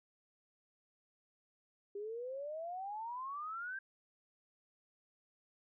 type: exponential sweep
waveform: sine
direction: up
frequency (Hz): 397 to 1600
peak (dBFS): -40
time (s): 1.95-3.79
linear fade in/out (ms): 5
effects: none